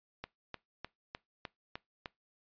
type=click train; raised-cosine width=0.3 ms; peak=-24 dBFS; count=7; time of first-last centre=0.24-2.058 s; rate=3.3 Hz; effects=noise-tail reverb RT60 0.2 s tail -22 dB re dry + resampled to 11025 Hz